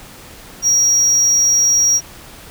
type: tone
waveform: triangle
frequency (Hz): 5680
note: F8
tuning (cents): +28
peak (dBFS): -9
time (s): 0.62-2.01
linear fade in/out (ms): 50
effects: pink hiss -38 dBFS RMS until 2.5 s